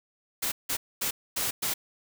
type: noise bursts at uneven times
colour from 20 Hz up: white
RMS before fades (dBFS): -29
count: 5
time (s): 0.42-0.52 / 0.69-0.77 / 1.01-1.11 / 1.36-1.51 / 1.62-1.74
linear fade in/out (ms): 10
effects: none